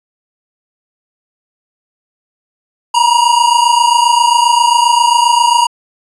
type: tone pair together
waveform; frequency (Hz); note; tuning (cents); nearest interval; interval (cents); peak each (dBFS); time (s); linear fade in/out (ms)
square; 937.5 / 965; A#5 / B5; +10 / -40; minor second; 50; -11; 2.94-5.67; 10
effects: resampled to 24000 Hz